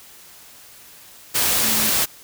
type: tone in noise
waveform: sine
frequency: 217.6 Hz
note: A3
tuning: 19 cents flat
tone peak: -29 dBFS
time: 1.63-1.91 s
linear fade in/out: 20 ms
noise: white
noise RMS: -19 dBFS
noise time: 1.34-2.06 s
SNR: -13 dB
effects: white hiss -45 dBFS RMS until 2.23 s